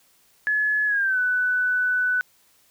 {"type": "tone with pitch glide", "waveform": "sine", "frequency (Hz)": [1706, 1493.8], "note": ["G#6", "F#6"], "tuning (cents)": [46, 16], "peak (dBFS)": -19, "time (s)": [0.47, 2.21], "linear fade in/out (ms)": 0, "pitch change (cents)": -230, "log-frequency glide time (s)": [0.86, 1.19], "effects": ["white hiss -60 dBFS RMS until 2.7 s"]}